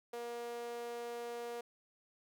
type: tone with high-pass filter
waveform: sawtooth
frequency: 237.3 Hz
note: A#3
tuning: 31 cents sharp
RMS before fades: -43 dBFS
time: 0.13-1.61 s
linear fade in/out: 5 ms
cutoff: 530 Hz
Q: 4.8
effects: none